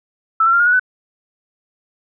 sine tone with pitch steps, 1319 / 1353.7 / 1389.4 / 1426 / 1463.5 / 1502.1 Hz, E6 / E6 / F6 / F6 / F#6 / F#6, +1 / +46 / -9 / +36 / -19 / +26 cents, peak -10 dBFS, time 0.4-0.796 s, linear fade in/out 5 ms, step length 66 ms, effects none

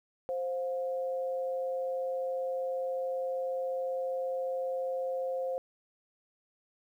sine tone pair together, 524 / 709.3 Hz, C5 / F5, +2 / +27 cents, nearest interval perfect fourth, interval 525 cents, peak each -31 / -40 dBFS, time 0.29-5.58 s, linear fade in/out 0 ms, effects 11-bit

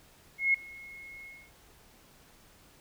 sine tone with ADSR envelope, 2167 Hz, C#7, 40 cents flat, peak -20 dBFS, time 0.38-1.52 s, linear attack 160 ms, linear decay 6 ms, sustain -24 dB, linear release 260 ms, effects pink hiss -59 dBFS RMS until 2.8 s

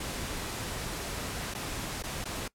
pink noise with dropouts, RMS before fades -36 dBFS, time 0-2.48 s, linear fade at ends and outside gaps 5 ms, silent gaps 1.539-1.548 / 2.025-2.036 / 2.243-2.254 s, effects noise-tail reverb RT60 0.1 s tail -21 dB re dry + low-pass 12000 Hz 12 dB/octave

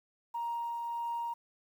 sine tone with tremolo, 938 Hz, A#5, 11 cents sharp, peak -31 dBFS, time 0.34-1.34 s, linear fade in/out 10 ms, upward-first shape triangle, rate 1.6 Hz, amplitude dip 30%, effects tanh soft clip ceiling -29 dBFS + 10-bit

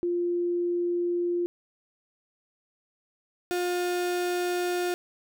sine / 35% pulse tone pair in turn, 349.2 / 355.7 Hz, F4 / F4, 0 / +32 cents, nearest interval unison, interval 32 cents, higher second, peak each -24 dBFS, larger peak neither, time 0.03-1.46 / 3.51-4.94 s, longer neither, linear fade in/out 0 ms, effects none

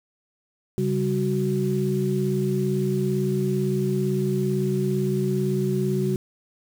sine tone cluster, 137.1 / 194.9 / 371.6 Hz, C#3 / G3 / F#4, -19 / -10 / +7 cents, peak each -25 dBFS, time 0.78-6.16 s, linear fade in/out 0 ms, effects 7-bit

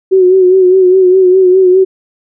sine tone with vibrato, 371.6 Hz, F#4, 7 cents sharp, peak -3 dBFS, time 0.11-1.85 s, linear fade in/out 20 ms, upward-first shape sine, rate 4.9 Hz, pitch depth 48 cents each way, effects none

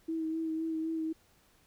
sine tone with vibrato, 321.5 Hz, E4, 43 cents flat, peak -31 dBFS, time 0.08-1.13 s, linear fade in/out 10 ms, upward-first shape sine, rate 3.9 Hz, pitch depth 22 cents each way, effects pink hiss -66 dBFS RMS until 1.66 s

